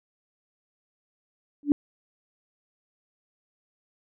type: tone with exponential growth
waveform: sine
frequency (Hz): 289.8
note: D4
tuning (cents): -23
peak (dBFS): -11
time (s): 1.63-1.72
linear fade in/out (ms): 1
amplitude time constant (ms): 19
effects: none